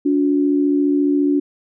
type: tone pair together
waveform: sine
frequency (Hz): 286.6 / 361.1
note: D4 / F#4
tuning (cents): -42 / -42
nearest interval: major third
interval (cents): 400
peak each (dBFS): -14 / -21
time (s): 0.05-1.4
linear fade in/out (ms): 10
effects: none